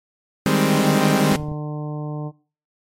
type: chord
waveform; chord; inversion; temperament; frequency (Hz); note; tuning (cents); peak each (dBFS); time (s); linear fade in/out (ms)
sawtooth; Ab major seventh; second; equal; 155.56 / 196 / 207.7 / 261.6; Eb3 / G3 / Ab3 / C4; 0 / 0 / 0 / 0; -17; 0.46-1.36; 0
type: harmonic tone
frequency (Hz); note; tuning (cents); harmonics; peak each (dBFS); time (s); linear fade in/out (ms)
150; D3; +37; 1 / 2 / 3 / 4 / 5 / 6 / 7; -26 / -32 / -36 / -38 / -40 / -42 / -43; 0.71-2.32; 50
type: clicks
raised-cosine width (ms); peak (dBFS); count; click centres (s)
5; -21; 6; 1.322 / 1.355 / 1.399 / 1.429 / 1.486 / 1.517
effects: noise-tail reverb RT60 0.4 s tail -21 dB re dry + MP3 64 kbps